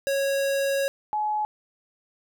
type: tone pair in turn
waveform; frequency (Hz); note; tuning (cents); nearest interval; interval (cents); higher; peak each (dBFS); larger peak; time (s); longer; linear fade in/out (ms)
square / sine; 551 / 848.5; C#5 / G#5; -11 / +37; perfect fifth; 748; second; -23; neither; 0.07-0.88 / 1.13-1.45; first; 0
effects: none